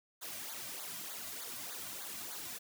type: noise with flanger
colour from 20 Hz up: white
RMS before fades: -44 dBFS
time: 0.21-2.59 s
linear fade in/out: 20 ms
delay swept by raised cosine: 0.36 to 2.36 ms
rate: 3.3 Hz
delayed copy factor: -1
effects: none